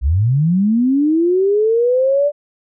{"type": "linear sweep", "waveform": "sine", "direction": "up", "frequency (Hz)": [57.8, 591], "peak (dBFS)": -11, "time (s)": [0.01, 2.32], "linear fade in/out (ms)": 50, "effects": []}